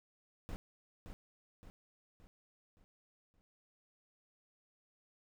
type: noise with echo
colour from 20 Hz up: brown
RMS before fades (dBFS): -42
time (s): 0.49-0.56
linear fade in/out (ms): 0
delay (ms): 570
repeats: 5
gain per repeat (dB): -6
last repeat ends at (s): 3.41
effects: none